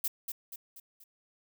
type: noise with echo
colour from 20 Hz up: violet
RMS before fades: -31 dBFS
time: 0.04-0.08 s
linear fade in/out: 5 ms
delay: 240 ms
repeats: 4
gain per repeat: -6 dB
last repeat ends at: 1.04 s
effects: none